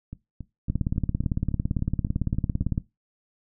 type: two click trains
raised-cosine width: 5 ms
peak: -23 / -12 dBFS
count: 10 / 38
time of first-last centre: 0.13-2.623 / 0.7-2.779 s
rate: 3.61 / 17.8 Hz
effects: noise-tail reverb RT60 0.2 s tail -18 dB re dry